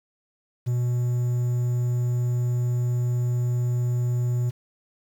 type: tone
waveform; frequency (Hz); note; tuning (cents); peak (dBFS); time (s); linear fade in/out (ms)
triangle; 122.3; B2; -16; -19; 0.66-4.51; 20
effects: 8-bit

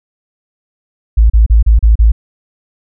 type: tone bursts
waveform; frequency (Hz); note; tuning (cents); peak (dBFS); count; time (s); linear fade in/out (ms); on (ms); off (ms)
sine; 55; A1; 0; -3; 6; 1.17-2.12; 10; 130; 34
effects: none

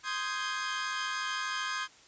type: chord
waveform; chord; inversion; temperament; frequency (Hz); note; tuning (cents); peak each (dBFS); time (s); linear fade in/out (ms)
sawtooth; Ab major seventh; first; equal; 1046.5 / 1244.5 / 1568 / 1661.2; C6 / Eb6 / G6 / Ab6; 0 / 0 / 0 / 0; -34; 0.03-1.88; 50
effects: white hiss -57 dBFS RMS until 2.07 s + resampled to 16000 Hz

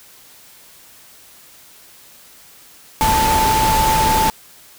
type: tone in noise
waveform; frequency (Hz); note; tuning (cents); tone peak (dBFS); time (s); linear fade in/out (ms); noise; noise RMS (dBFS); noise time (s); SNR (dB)
sine; 880; A5; 0; -14; 3.01-4.3; 0; pink; -19; 3.01-4.3; +2
effects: white hiss -45 dBFS RMS until 4.78 s

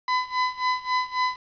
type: tone with tremolo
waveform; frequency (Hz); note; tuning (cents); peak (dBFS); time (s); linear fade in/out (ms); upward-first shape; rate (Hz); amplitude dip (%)
35% pulse; 1007; B5; +33; -18; 0.08-1.36; 2; sine; 3.7; 90
effects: resampled to 11025 Hz + 8-bit

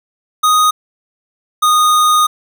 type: tone pair in turn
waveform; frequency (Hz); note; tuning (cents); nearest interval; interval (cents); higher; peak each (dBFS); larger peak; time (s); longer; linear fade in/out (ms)
square; 1244.5 / 1234.5; D#6 / D#6; 0 / -14; unison; 14; first; -9; neither; 0.43-0.71 / 1.62-2.27; second; 10
effects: none

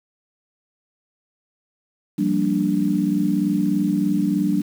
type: chord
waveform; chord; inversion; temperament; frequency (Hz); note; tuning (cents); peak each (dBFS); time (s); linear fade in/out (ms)
sine; G minor seventh; third; equal with one note detuned; 172.71 / 196 / 233.1 / 293.7; F3 / G3 / Bb3 / D4; -19 / 0 / 0 / 0; -26 / -21 / -26 / -21; 2.18-4.62; 10
effects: 7-bit

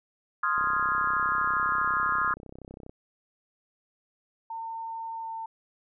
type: chord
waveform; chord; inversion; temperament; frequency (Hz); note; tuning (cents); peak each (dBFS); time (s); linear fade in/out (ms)
sine; F minor seventh; second; equal; 1046.5 / 1244.5 / 1396.9 / 1661.2; C6 / Eb6 / F6 / Ab6; 0 / 0 / 0 / 0; -30 / -27 / -29 / -32; 0.43-2.34; 5
type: click train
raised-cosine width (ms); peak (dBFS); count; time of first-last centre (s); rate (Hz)
2; -30; 76; 0.58-2.895; 32.4
type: tone with pitch glide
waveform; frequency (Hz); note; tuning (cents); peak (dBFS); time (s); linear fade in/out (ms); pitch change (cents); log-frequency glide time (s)
sine; 906 to 900.3; A#5 to A5; -50 to +39; -33; 4.5-5.46; 5; -11; 5.19-5.31
effects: none

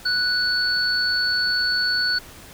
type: tone pair together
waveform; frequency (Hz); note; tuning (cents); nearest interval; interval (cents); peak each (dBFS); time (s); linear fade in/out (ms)
sine; 1480 / 4435; F#6 / C#8; 0 / 0; octave + perfect fifth; 1900; -22 / -21; 0.05-2.19; 10
effects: pink hiss -43 dBFS RMS until 2.53 s

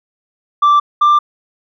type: tone pair in turn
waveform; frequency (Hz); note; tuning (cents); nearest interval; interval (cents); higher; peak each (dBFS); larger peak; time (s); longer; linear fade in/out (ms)
sine; 1171 / 1184.6; D6 / D6; -5 / +15; unison; 20; second; -4; neither; 0.62-0.8 / 1.01-1.19; neither; 10
effects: tanh soft clip ceiling -6 dBFS

